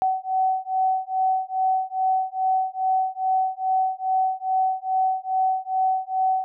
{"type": "beating tone pair", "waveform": "sine", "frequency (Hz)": [754, 756.4], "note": ["F#5", "F#5"], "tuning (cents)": [32, 38], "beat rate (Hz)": 2.4, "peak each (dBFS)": -23, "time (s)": [0.02, 6.44], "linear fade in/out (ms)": 0, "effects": []}